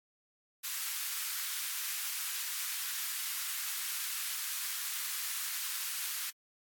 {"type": "high-pass noise", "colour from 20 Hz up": "white", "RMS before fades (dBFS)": -37, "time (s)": [0.63, 6.31], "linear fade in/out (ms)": 20, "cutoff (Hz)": 1200, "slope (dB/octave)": 24, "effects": ["AAC 64 kbps"]}